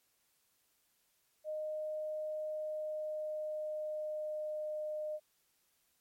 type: tone with pitch glide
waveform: sine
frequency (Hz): 616 to 610.7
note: D#5 to D#5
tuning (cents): -17 to -32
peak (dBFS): -36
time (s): 1.44-5.2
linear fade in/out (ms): 50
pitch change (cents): -15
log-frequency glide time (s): 2.48-4.77
effects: white hiss -75 dBFS RMS until 6 s + MP3 64 kbps